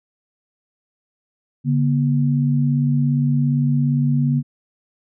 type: tone pair together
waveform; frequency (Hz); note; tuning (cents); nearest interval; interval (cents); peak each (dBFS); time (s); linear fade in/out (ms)
sine; 142.9 / 240.3; D3 / B3; -47 / -47; major sixth; 900; -16 / -20; 1.64-4.43; 50
effects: none